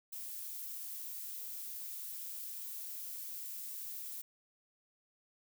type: noise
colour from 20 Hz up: violet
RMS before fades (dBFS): -44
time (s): 0.12-4.22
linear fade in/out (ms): 10
effects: none